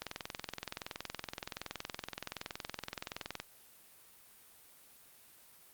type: click train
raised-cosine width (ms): 0.2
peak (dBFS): -21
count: 73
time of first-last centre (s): 0.02-3.4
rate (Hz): 21.3
effects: white hiss -60 dBFS RMS until 5.73 s + Opus 32 kbps